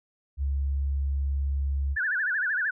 sine tone, 69.3 Hz, C#2, in tune, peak -24 dBFS, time 0.37-1.97 s, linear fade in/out 50 ms
sine tone with vibrato, 1605 Hz, G6, 40 cents sharp, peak -24 dBFS, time 1.96-2.71 s, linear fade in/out 10 ms, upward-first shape sine, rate 13 Hz, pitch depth 180 cents each way
effects none

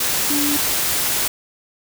sine tone in noise, 290.4 Hz, D4, 19 cents flat, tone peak -20 dBFS, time 0.3-0.57 s, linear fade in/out 5 ms, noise white, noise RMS -20 dBFS, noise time 0-1.28 s, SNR -3 dB, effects none

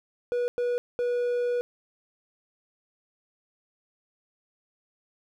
triangle tone bursts at uneven times, 486.1 Hz, B4, 28 cents flat, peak -22 dBFS, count 3, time 0.32-0.48 / 0.58-0.78 / 0.99-1.61 s, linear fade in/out 0 ms, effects none

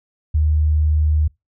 sine tone, 76.5 Hz, D#2, 29 cents flat, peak -13 dBFS, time 0.34-1.28 s, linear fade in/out 10 ms, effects noise-tail reverb RT60 0.2 s tail -25 dB re dry

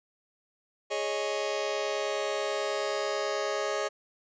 sawtooth chord, Ab suspended fourth, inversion none, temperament just, 415.3 / 553.7 / 623 Hz, Ab4 / Db5 / Eb5, 0 / -2 / +2 cents, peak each -29 dBFS, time 0.9-3.89 s, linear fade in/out 20 ms, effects resampled to 16000 Hz

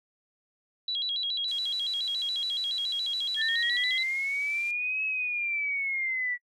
sine tone with vibrato, 3600 Hz, A7, 39 cents sharp, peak -27 dBFS, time 0.88-4.03 s, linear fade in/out 2 ms, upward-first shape square, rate 7.1 Hz, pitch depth 160 cents each way
blue noise, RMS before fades -43 dBFS, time 1.48-4.71 s, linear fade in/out 0 ms
sine linear two-way sweep, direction up then down, 1750 to 2579 to 1943 Hz, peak -27 dBFS, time 3.36-6.38 s, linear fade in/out 50 ms, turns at 5.04 s
effects noise-tail reverb RT60 0.1 s tail -24 dB re dry + low-pass 6000 Hz 12 dB/octave

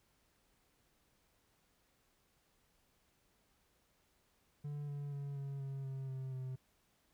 triangle tone with pitch steps, 145.9 / 143.48 / 141.09 / 138.75 / 136.44 / 134.18 / 131.95 / 129.76 Hz, D3 / D3 / C#3 / C#3 / C#3 / C3 / C3 / C3, -11 / -40 / +31 / +2 / -27 / +44 / +15 / -14 cents, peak -38 dBFS, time 4.64-6.56 s, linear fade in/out 10 ms, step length 240 ms, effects pink hiss -75 dBFS RMS until 7.13 s

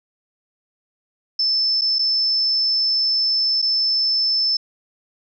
sine tone with dropouts, 5274 Hz, E8, in tune, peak -16 dBFS, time 1.39-4.57 s, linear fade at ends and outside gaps 5 ms, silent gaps 1.812-1.817 / 1.986-1.991 / 3.618-3.624 s, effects none

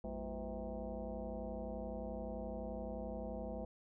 sine tone with frequency modulation, 227.3 Hz, A#3, 43 cents flat, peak -40 dBFS, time 0.04-3.65 s, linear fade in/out 2 ms, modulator 141 Hz, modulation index 3.5, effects none

